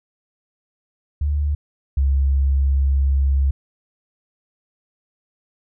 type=tone pair in turn; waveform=sine; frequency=73.1 / 68.36 Hz; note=D2 / C#2; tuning=-7 / -24 cents; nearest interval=minor second; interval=117 cents; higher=first; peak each=-17 / -14 dBFS; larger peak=second; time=1.21-1.55 / 1.97-3.51 s; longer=second; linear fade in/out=5 ms; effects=none